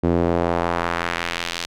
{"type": "tone with band-pass filter sweep", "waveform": "sawtooth", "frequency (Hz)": 85.5, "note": "F2", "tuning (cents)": -36, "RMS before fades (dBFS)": -22, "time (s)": [0.03, 1.66], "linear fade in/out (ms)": 10, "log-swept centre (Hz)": [320, 4300], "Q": 1.1, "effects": []}